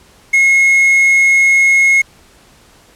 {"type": "tone with quantisation", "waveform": "triangle", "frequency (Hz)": 2166, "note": "C#7", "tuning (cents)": -41, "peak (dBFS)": -5, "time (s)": [0.33, 2.02], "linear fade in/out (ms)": 10, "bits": 5, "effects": ["pink hiss -46 dBFS RMS until 2.95 s", "low-pass 11000 Hz 12 dB/octave"]}